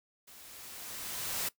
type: noise with level ramp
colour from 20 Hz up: white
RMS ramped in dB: -54 to -33 dBFS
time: 0.27-1.49 s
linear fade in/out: 10 ms
effects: noise-tail reverb RT60 0.1 s tail -18 dB re dry